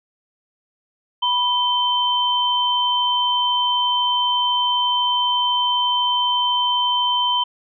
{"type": "tone pair together", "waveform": "sine", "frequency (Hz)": [983, 3096], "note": ["B5", "G7"], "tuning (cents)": [-8, -22], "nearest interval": "octave + minor sixth", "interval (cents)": 1986, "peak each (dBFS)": -19, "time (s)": [1.22, 7.44], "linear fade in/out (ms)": 10, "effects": []}